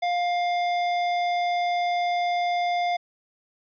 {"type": "tone with hard clipping", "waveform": "sine", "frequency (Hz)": 704, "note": "F5", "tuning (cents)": 14, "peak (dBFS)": -24, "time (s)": [0.02, 2.97], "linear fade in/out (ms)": 10, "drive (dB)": 15, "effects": ["resampled to 11025 Hz"]}